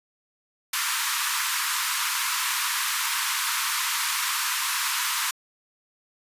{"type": "high-pass noise", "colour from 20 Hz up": "pink", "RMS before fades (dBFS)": -26, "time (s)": [0.73, 5.31], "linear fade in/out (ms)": 5, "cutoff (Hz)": 940, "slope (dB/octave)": 96, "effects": ["resampled to 32000 Hz"]}